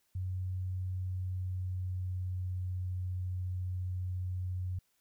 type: tone with pitch glide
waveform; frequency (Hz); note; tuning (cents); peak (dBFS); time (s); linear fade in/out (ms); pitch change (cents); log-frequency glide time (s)
sine; 92.5 to 91.44; F#2 to F#2; 0 to -20; -33; 0.15-4.79; 5; -20; 0.87-2.81
effects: white hiss -75 dBFS RMS until 5 s